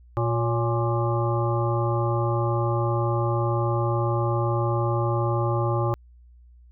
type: harmonic tone with a mistuned harmonic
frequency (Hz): 118.2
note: A#2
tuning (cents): +24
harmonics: 1 / 3 / 5 / 7 / 9 / 10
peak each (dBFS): -23 / -28 / -30 / -31 / -33 / -33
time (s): 0.17-5.94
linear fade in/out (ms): 0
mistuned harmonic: 5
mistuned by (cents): -63
effects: added 60 Hz sine -48 dBFS peak until 6.71 s